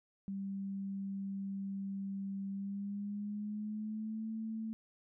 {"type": "tone with pitch glide", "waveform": "sine", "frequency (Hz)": [196, 221.3], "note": ["G3", "A3"], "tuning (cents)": [0, 10], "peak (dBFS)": -37, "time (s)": [0.28, 4.73], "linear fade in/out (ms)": 0, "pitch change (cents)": 210, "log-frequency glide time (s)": [2.5, 4.3], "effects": []}